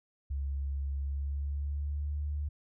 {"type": "tone with pitch glide", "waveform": "sine", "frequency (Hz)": [69.3, 73.42], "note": ["C#2", "D2"], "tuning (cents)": [0, 0], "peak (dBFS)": -31, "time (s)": [0.3, 2.49], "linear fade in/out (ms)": 10, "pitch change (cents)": 100, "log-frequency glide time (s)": [0.98, 2.17], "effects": []}